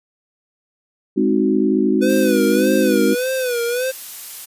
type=chord; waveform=sine; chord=Ab dominant seventh; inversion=none; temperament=equal; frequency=207.7 / 261.6 / 311.1 / 370 Hz; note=Ab3 / C4 / Eb4 / Gb4; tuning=0 / 0 / 0 / 0 cents; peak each=-19 dBFS; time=1.16-3.15 s; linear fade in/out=20 ms
type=tone with vibrato; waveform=square; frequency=496.2 Hz; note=B4; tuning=8 cents sharp; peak=-19 dBFS; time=2.01-3.92 s; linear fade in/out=20 ms; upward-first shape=sine; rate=1.7 Hz; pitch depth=100 cents each way
type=noise; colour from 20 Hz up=blue; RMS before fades=-31 dBFS; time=2.08-4.46 s; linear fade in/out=20 ms
effects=resampled to 32000 Hz